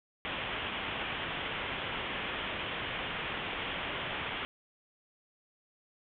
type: low-pass noise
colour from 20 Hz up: white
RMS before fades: -37 dBFS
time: 0.25-4.45 s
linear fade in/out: 0 ms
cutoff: 3400 Hz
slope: 96 dB/octave
effects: none